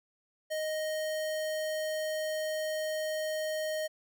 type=tone; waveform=square; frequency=622.3 Hz; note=D#5; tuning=in tune; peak=-32 dBFS; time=0.5-3.88 s; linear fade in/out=20 ms; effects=none